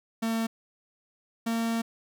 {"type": "tone pair in turn", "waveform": "45% pulse", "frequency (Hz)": [226, 228.8], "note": ["A3", "A#3"], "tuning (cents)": [47, -32], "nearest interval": "unison", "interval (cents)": 21, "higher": "second", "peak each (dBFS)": -26, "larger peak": "neither", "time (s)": [[0.22, 0.47], [1.46, 1.82]], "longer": "second", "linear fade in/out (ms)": 10, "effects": []}